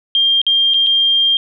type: tone with dropouts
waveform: sine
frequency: 3198 Hz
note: G7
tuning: 34 cents sharp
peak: -10 dBFS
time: 0.15-1.37 s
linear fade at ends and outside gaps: 1 ms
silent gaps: 0.416-0.466 / 0.737-0.742 / 0.865-0.869 s
effects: none